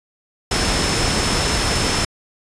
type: tone in noise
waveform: sine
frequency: 5274 Hz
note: E8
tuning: in tune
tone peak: -26 dBFS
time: 0.51-2.05 s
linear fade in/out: 5 ms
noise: pink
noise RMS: -19 dBFS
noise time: 0.51-2.05 s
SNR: -10 dB
effects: resampled to 22050 Hz